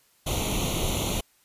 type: noise with comb filter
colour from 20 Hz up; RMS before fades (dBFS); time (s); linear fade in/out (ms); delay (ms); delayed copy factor
pink; -27; 0.26-1.21; 10; 0.3; +0.9
effects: white hiss -63 dBFS RMS until 1.44 s + resampled to 32000 Hz